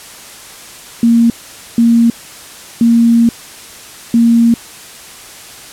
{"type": "tone bursts at uneven times", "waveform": "sine", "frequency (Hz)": 232.7, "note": "A#3", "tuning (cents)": -3, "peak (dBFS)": -5, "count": 4, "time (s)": [[1.03, 1.3], [1.78, 2.1], [2.81, 3.29], [4.14, 4.54]], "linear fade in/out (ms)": 2, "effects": ["white hiss -33 dBFS RMS until 5.72 s", "low-pass 11000 Hz 12 dB/octave"]}